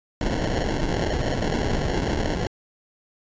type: noise with sample-and-hold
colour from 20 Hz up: pink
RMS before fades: -24 dBFS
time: 0.21-2.47 s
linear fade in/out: 2 ms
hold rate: 1225 Hz
effects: resampled to 16000 Hz